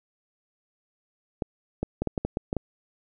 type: clicks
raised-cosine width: 2 ms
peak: -13 dBFS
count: 9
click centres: 1.422 / 1.83 / 2.02 / 2.073 / 2.178 / 2.25 / 2.371 / 2.529 / 2.567 s
effects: none